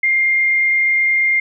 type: tone with frequency modulation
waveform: sine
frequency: 2113 Hz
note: C7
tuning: 16 cents sharp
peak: -12 dBFS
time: 0.03-1.4 s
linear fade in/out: 5 ms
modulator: 28.5 Hz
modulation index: 0.44
effects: none

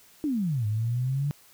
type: exponential two-way sweep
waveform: sine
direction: down then up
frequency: 316.1 to 103.83 to 147.1 Hz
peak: -24 dBFS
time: 0.24-1.31 s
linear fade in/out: 0 ms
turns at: 0.66 s
effects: white hiss -56 dBFS RMS until 1.53 s

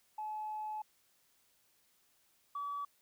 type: tone pair in turn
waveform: sine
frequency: 857 / 1144 Hz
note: A5 / D6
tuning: -46 / -46 cents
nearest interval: perfect fourth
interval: 500 cents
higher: second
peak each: -37 / -36 dBFS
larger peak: second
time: 0.18-0.82 / 2.55-2.85 s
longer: first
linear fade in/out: 5 ms
effects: tanh soft clip ceiling -32 dBFS + white hiss -72 dBFS RMS until 3.01 s

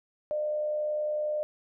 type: tone with frequency modulation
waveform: sine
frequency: 603 Hz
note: D5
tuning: 46 cents sharp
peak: -27 dBFS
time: 0.31-1.43 s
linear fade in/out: 0 ms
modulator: 71 Hz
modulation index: 0.21
effects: none

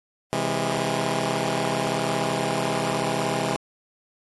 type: chord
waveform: 10% pulse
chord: C augmented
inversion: none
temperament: just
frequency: 130.81 / 163.52 / 204.4 Hz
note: C3 / E3 / G#3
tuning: 0 / -14 / -27 cents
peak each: -20 dBFS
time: 0.33-3.56 s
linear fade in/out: 0 ms
effects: AAC 32 kbps

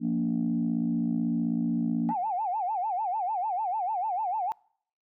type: chord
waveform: sine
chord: Bb major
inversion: second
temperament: equal with one note detuned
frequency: 174.61 / 233.1 / 289 Hz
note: F3 / Bb3 / D4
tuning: 0 / 0 / -28 cents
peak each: -30 / -26 / -30 dBFS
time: 0-2.14 s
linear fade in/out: 50 ms
type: tone with vibrato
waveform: sine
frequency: 796 Hz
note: G5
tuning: 26 cents sharp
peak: -26 dBFS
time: 2.09-4.52 s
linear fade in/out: 0 ms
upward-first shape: sine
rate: 6.7 Hz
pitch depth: 210 cents each way
effects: noise-tail reverb RT60 0.6 s tail -26 dB re dry + tanh soft clip ceiling -18 dBFS

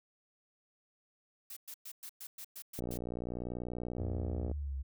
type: noise bursts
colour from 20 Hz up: blue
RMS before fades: -46 dBFS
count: 9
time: 1.5-2.974 s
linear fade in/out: 5 ms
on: 66 ms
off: 110 ms
type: click train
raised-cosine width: 2 ms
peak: -26 dBFS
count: 105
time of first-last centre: 2.79-4.515 s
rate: 60.3 Hz
type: linear sweep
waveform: sine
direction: down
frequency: 91 to 65.41 Hz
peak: -35 dBFS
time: 3.98-4.83 s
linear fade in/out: 20 ms
effects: none

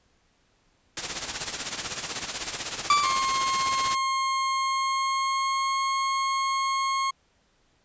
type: noise with tremolo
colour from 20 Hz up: white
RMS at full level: -27 dBFS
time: 0.97-3.95 s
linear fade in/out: 2 ms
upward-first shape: sine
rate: 16 Hz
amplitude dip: 65%
type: tone with exponential decay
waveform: 40% pulse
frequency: 1164 Hz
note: D6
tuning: 16 cents flat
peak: -14 dBFS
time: 2.9-3.46 s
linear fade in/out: 2 ms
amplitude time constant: 120 ms
type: tone with pitch glide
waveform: 40% pulse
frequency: 1070 to 1081.2 Hz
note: C6 to C#6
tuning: +38 to -44 cents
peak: -23 dBFS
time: 3.03-7.11 s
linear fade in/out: 10 ms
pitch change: +18 cents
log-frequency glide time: 4.52-5.75 s
effects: pink hiss -66 dBFS RMS until 7.84 s + resampled to 16000 Hz

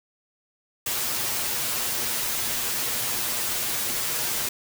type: noise with comb filter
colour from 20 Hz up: white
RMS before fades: -27 dBFS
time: 0.86-4.49 s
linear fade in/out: 5 ms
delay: 8.3 ms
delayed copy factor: +0.75
effects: none

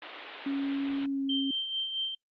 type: band-pass noise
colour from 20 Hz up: white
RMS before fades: -44 dBFS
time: 0.02-1.06 s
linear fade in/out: 2 ms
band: 280 to 3600 Hz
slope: 48 dB/octave
type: tone with pitch glide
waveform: sine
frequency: 277.2 to 272.8 Hz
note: C#4 to C#4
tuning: 0 to -28 cents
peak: -28 dBFS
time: 0.46-1.51 s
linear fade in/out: 5 ms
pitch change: -28 cents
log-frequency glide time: 1.05-1.22 s
type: tone with tremolo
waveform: sine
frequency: 3136 Hz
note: G7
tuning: in tune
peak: -28 dBFS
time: 1.29-2.15 s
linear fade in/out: 5 ms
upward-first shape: sine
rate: 4.5 Hz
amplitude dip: 50%
effects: noise-tail reverb RT60 0.1 s tail -25 dB re dry + Opus 32 kbps

